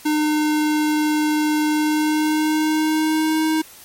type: tone with pitch glide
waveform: square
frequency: 303.8 to 314.9 Hz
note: D#4 to D#4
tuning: -41 to +21 cents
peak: -17 dBFS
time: 0.05-3.62 s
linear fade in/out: 10 ms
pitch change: +62 cents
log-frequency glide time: 1.72-3.43 s
effects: white hiss -43 dBFS RMS until 3.84 s + MP3 64 kbps